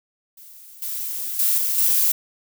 violet noise with level steps, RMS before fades -44 / -28 / -19 / -22 / -18 dBFS, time 0.37-2.12 s, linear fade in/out 5 ms, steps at 0.82 / 1.39 / 1.58 / 1.78 s, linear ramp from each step 2 ms, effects none

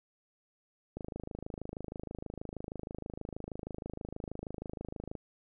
click train, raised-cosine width 2 ms, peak -26 dBFS, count 111, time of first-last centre 0.97-5.153 s, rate 26.3 Hz, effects none

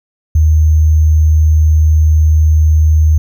sine tone with sample-and-hold, 78 Hz, D#2, 5 cents sharp, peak -5 dBFS, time 0.35-3.18 s, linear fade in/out 5 ms, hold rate 6300 Hz, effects none

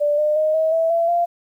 sine tone with pitch steps, 587.3 / 603.5 / 620.1 / 637.1 / 654.7 / 672.7 / 691.2 Hz, D5 / D5 / D#5 / D#5 / E5 / E5 / F5, 0 / +47 / -6 / +41 / -12 / +35 / -18 cents, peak -15 dBFS, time 0-1.26 s, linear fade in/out 20 ms, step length 180 ms, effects 9-bit

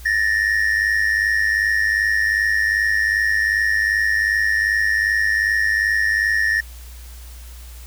triangle tone pair together, 1762.1 / 1864.7 Hz, A6 / A#6, +2 / 0 cents, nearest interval minor second, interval 98 cents, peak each -17 dBFS, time 0.05-6.61 s, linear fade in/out 10 ms, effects added 60 Hz sine -35 dBFS peak until 7.86 s + white hiss -45 dBFS RMS until 7.86 s

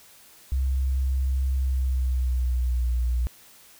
sine tone with pitch glide, 66.1 to 60.61 Hz, C2 to B1, +18 to -32 cents, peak -20 dBFS, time 0.52-3.27 s, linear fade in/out 0 ms, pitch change -150 cents, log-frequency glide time 1.57-2.93 s, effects tanh soft clip ceiling -17 dBFS + white hiss -52 dBFS RMS until 3.79 s

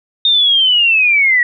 sine linear sweep, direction down, 3681 to 1900 Hz, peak -8 dBFS, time 0.25-1.43 s, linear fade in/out 2 ms, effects none

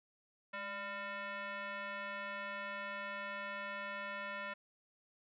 sine tone with frequency modulation, 207.7 Hz, G#3, in tune, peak -40 dBFS, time 0.53-4.54 s, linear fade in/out 10 ms, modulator 800 Hz, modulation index 2.8, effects none

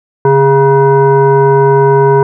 sine tone with frequency modulation, 409.4 Hz, G#4, 25 cents flat, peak -4 dBFS, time 0.25-2.23 s, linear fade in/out 2 ms, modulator 549 Hz, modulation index 1, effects none

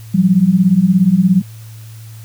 sine beating tone pair, 174.61 / 191.61 Hz, F3 / G3, 0 / -39 cents, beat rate 17 Hz, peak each -12 / -10 dBFS, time 0.14-1.42 s, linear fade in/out 10 ms, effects added 111 Hz sine -31 dBFS peak until 2.24 s + white hiss -44 dBFS RMS until 2.24 s

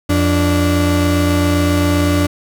35% pulse tone pair together, 87.3 / 291.7 Hz, F2 / D4, 0 / -12 cents, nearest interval octave + major sixth, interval 2088 cents, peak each -13 dBFS, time 0.09-2.27 s, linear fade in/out 10 ms, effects none

